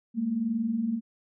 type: tone pair together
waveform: sine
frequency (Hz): 207.7 / 229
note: G#3 / A#3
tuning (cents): 0 / -31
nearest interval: major second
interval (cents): 169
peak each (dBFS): -33 / -26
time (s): 0.14-1.01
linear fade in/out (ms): 50
effects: none